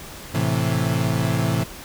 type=chord; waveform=35% pulse; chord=A minor; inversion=none; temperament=equal; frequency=110 / 130.81 / 164.81 Hz; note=A2 / C3 / E3; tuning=0 / 0 / 0 cents; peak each=-22 dBFS; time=0.34-1.64 s; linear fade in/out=10 ms; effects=pink hiss -38 dBFS RMS until 1.84 s